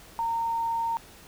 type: tone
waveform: sine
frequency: 919 Hz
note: A#5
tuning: 25 cents flat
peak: -25 dBFS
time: 0.19-0.97 s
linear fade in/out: 0 ms
effects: pink hiss -50 dBFS RMS until 1.27 s